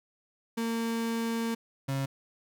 35% pulse tone pair in turn, 229 / 136.16 Hz, A#3 / C#3, -31 / -31 cents, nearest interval major sixth, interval 900 cents, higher first, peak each -27 dBFS, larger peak neither, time 0.57-1.55 / 1.88-2.06 s, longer first, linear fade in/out 10 ms, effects none

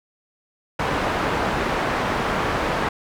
white low-pass noise, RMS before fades -23 dBFS, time 0.79-2.89 s, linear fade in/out 5 ms, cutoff 1300 Hz, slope 12 dB/octave, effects none

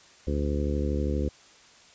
harmonic tone, 72.5 Hz, D2, 22 cents flat, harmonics 1 / 2 / 3 / 4 / 5 / 6 / 7, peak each -27 / -35 / -33 / -34 / -35 / -37 / -36 dBFS, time 0.27-1.29 s, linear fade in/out 5 ms, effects white hiss -54 dBFS RMS until 1.94 s + resampled to 16000 Hz

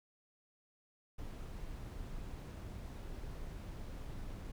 brown noise, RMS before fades -45 dBFS, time 1.18-4.52 s, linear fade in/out 10 ms, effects none

